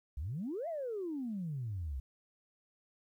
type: exponential two-way sweep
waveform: sine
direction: up then down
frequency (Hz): 61.7 to 698.5 to 61.7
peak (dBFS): -35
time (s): 0.17-2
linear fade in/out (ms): 5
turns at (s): 0.68
effects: tanh soft clip ceiling -31 dBFS + 12-bit